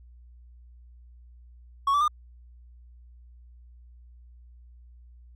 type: tone with pitch steps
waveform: triangle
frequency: 1108.7 / 1158.5 / 1210.4 Hz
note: C#6 / D6 / D#6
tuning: 0 / -24 / -48 cents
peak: -18 dBFS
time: 1.87-2.08 s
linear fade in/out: 5 ms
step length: 70 ms
effects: added 60 Hz sine -48 dBFS peak until 5.35 s